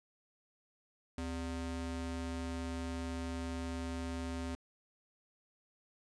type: ring-modulated tone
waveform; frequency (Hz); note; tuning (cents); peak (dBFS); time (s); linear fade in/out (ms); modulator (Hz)
square; 164.81; E3; 0; -35; 1.18-4.55; 0; 91.3
effects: resampled to 22050 Hz + 11-bit